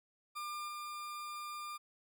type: tone with level steps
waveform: 40% pulse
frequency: 1199 Hz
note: D6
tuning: 36 cents sharp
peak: -39 / -41 dBFS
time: 0.35-1.78 s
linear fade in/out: 20 ms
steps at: 0.68 s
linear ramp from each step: 5 ms
effects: none